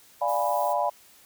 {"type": "chord", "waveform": "sine", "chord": "D diminished seventh", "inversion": "none", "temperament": "equal", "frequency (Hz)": [587.3, 698.5, 830.6, 987.8], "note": ["D5", "F5", "Ab5", "Cb6"], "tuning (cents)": [0, 0, 0, 0], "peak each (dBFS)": -28, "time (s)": [0.21, 0.9], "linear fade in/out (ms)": 10}
{"type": "noise", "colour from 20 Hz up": "violet", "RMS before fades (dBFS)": -40, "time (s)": [0.27, 0.74], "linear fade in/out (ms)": 20}
{"effects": ["white hiss -55 dBFS RMS until 1.25 s"]}